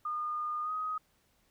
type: tone with pitch glide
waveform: sine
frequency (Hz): 1219 to 1256.2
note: D#6 to D#6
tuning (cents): -36 to +16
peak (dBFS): -32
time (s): 0.05-0.98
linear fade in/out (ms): 5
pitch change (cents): +52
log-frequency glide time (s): 0.63-0.71
effects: pink hiss -71 dBFS RMS until 1.5 s